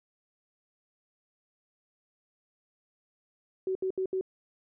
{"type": "tone bursts", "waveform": "sine", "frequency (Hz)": 377, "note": "F#4", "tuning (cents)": 32, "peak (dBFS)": -27, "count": 4, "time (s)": [3.67, 4.211], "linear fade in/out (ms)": 2, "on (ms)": 82, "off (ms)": 71, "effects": []}